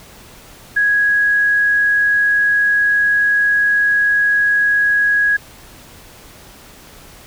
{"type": "tone", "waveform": "sine", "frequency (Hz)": 1661.2, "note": "G#6", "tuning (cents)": 0, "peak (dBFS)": -11, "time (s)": [0.76, 5.37], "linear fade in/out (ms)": 10, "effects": ["pink hiss -41 dBFS RMS until 7.26 s"]}